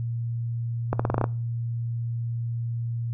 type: accelerating click train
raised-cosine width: 1 ms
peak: -9 dBFS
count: 8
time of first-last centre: 0.93-1.241 s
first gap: 65 ms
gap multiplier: 0.87
effects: noise-tail reverb RT60 0.4 s tail -21 dB re dry + added 117 Hz sine -26 dBFS peak until 3.13 s